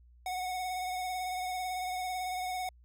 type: tone with vibrato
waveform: square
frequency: 736 Hz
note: F#5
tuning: 9 cents flat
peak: -34 dBFS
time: 0.26-2.69 s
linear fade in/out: 2 ms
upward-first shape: sine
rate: 18 Hz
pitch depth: 26 cents each way
effects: added 60 Hz sine -56 dBFS peak until 2.84 s